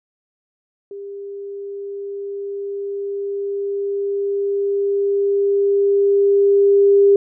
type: tone with level ramp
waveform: sine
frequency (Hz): 400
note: G4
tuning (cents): +35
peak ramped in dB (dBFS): -29 to -8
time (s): 0.91-7.16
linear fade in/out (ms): 2
effects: none